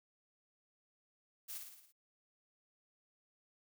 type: noise with echo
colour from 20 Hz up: blue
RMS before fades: -45 dBFS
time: 1.48-1.59 s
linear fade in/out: 20 ms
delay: 56 ms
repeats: 6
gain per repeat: -4 dB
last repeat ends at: 1.926 s
effects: none